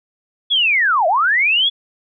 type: linear two-way sweep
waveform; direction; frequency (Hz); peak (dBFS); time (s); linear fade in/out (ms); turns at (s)
sine; down then up; 3450 to 607 to 3450; -12; 0.5-1.7; 20; 1.07
effects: none